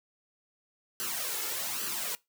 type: noise with flanger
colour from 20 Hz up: white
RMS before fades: -34 dBFS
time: 1-2.15 s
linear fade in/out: 0 ms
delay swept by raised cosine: 0.66 to 2.36 ms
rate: 1.2 Hz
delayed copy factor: +0.65
effects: noise-tail reverb RT60 0.2 s tail -22 dB re dry + high-pass 200 Hz 12 dB/octave